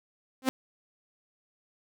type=tone with exponential growth; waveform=sawtooth; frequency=261.6 Hz; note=C4; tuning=in tune; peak=-15 dBFS; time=0.42-0.49 s; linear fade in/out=0 ms; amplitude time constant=15 ms; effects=none